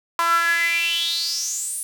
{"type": "tone with high-pass filter sweep", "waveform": "sawtooth", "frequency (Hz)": 336.7, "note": "E4", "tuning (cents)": 37, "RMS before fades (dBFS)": -22, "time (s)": [0.19, 1.83], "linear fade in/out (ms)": 0, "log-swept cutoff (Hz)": [1100, 10000], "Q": 8.3, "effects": []}